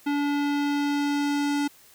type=tone with low-pass filter sweep; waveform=square; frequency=287.7 Hz; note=D4; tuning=36 cents flat; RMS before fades=-25 dBFS; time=0.06-1.68 s; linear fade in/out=10 ms; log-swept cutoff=3100 to 8400 Hz; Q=0.84; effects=white hiss -54 dBFS RMS until 1.94 s